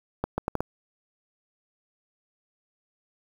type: accelerating click train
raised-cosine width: 1 ms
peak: -12 dBFS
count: 5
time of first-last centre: 0.24-0.606 s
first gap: 140 ms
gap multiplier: 0.72
effects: 7-bit